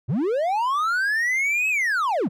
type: linear two-way sweep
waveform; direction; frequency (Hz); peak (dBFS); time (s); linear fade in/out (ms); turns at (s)
triangle; up then down; 96.6 to 2600 to 128.3; -18; 0.08-2.29; 20; 1.69
effects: none